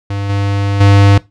square tone with level steps, 100 Hz, G2, 35 cents sharp, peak -17 / -13 / -5 dBFS, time 0.1-1.18 s, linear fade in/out 5 ms, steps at 0.29 / 0.8 s, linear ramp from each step 10 ms, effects noise-tail reverb RT60 0.2 s tail -19 dB re dry + low-pass 5000 Hz 12 dB/octave

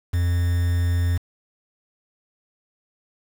triangle tone with quantisation, 87.31 Hz, F2, in tune, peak -16 dBFS, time 0.13-1.18 s, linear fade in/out 10 ms, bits 6, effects none

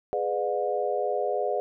sine chord, G# diminished seventh, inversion none, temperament just, 415.3 / 498.4 / 598 / 717.6 Hz, G#4 / B4 / D5 / F5, 0 / +16 / +31 / +47 cents, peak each -30 dBFS, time 0.13-1.6 s, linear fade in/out 0 ms, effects none

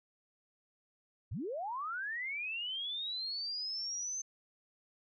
sine linear sweep, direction up, 66.8 to 6272 Hz, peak -36 dBFS, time 1.31-4.22 s, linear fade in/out 10 ms, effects none

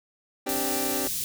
25% pulse chord, C suspended second, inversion none, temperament equal, 261.6 / 293.7 / 392 Hz, C4 / D4 / G4, 0 / 0 / 0 cents, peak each -29 dBFS, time 0.46-1.08 s, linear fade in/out 10 ms
white band-stop noise, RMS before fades -30 dBFS, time 0.49-1.24 s, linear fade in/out 0 ms, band 210 to 4100 Hz, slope 12 dB/octave
effects none

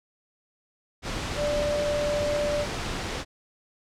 sine tone in noise, 588 Hz, D5, 2 cents sharp, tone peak -24 dBFS, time 1.36-2.66 s, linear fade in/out 50 ms, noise pink, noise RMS -31 dBFS, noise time 1.02-3.25 s, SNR +4 dB, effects low-pass 6000 Hz 12 dB/octave

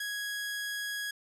sawtooth tone, 1661.2 Hz, G#6, in tune, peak -30 dBFS, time 0-1.11 s, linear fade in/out 5 ms, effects resampled to 32000 Hz

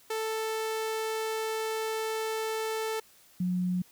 sawtooth / sine tone pair in turn, 441 / 180.76 Hz, A4 / F#3, +4 / -40 cents, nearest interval octave + minor third, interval 1544 cents, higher first, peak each -26 dBFS, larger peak neither, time 0.1-3 / 3.4-3.82 s, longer first, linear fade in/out 5 ms, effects white hiss -59 dBFS RMS until 3.91 s

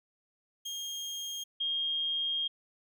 30% pulse / sine tone pair in turn, 3231 / 3231 Hz, G#7 / G#7, -48 / -48 cents, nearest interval unison, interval 0 cents, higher neither, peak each -33 / -29 dBFS, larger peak second, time 0.65-1.44 / 1.6-2.48 s, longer second, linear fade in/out 10 ms, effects none

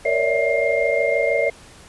sine tone cluster, 463.9 / 558 / 584 / 651 / 2116 Hz, A#4 / C#5 / D5 / E5 / C7, -8 / +11 / -10 / -22 / +19 cents, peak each -23 dBFS, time 0.05-1.5 s, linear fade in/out 5 ms, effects pink hiss -45 dBFS RMS until 1.88 s + resampled to 24000 Hz

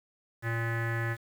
square tone with low-pass filter, 115.2 Hz, A#2, 20 cents flat, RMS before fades -31 dBFS, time 0.42-1.17 s, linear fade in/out 50 ms, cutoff 1800 Hz, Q 8.2, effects 9-bit

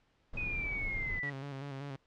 brown noise, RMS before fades -40 dBFS, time 0.33-1.2 s, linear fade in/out 10 ms
sine exponential sweep, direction down, 2515 to 1929 Hz, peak -34 dBFS, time 0.37-1.3 s, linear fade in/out 5 ms
sawtooth tone with vibrato, 138.59 Hz, C#3, in tune, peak -36 dBFS, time 1.23-1.96 s, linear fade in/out 0 ms, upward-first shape square, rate 5.2 Hz, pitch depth 45 cents each way
effects pink hiss -72 dBFS RMS until 2.06 s + low-pass 4000 Hz 12 dB/octave

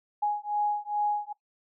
sine beating tone pair, 830.6 / 833 Hz, G#5 / G#5, 0 / +5 cents, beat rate 2.4 Hz, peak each -29 dBFS, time 0.22-1.33 s, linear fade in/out 10 ms, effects noise-tail reverb RT60 0.1 s tail -18 dB re dry

